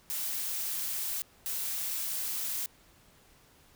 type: noise bursts at uneven times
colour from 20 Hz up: blue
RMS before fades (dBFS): -34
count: 2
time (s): 0.1-1.22 / 1.46-2.66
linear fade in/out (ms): 0
effects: pink hiss -61 dBFS RMS until 3.75 s